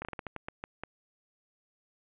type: slowing click train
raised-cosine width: 0.5 ms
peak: -22 dBFS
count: 10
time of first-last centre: 0.02-0.836 s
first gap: 29 ms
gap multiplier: 1.27
effects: resampled to 8000 Hz + 8-bit